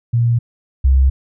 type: tone pair in turn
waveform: sine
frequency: 118.1 / 66.28 Hz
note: A#2 / C2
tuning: +23 / +23 cents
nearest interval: minor seventh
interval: 1000 cents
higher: first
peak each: -11 / -8 dBFS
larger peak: second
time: 0.13-0.39 / 0.84-1.1 s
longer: neither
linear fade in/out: 10 ms
effects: none